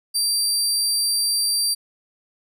25% pulse tone, 4699 Hz, D8, in tune, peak -14 dBFS, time 0.14-1.75 s, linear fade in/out 20 ms, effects none

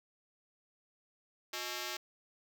5% pulse ring-modulated tone, 492.5 Hz, B4, 5 cents flat, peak -23 dBFS, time 1.53-1.97 s, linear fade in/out 5 ms, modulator 132 Hz, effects none

